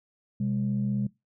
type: tone pair together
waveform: sine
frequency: 127.74 / 203.1 Hz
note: C3 / G#3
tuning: -41 / -38 cents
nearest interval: minor sixth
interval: 803 cents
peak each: -28 / -26 dBFS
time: 0.4-1.07 s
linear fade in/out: 5 ms
effects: noise-tail reverb RT60 0.2 s tail -21 dB re dry + tanh soft clip ceiling -19 dBFS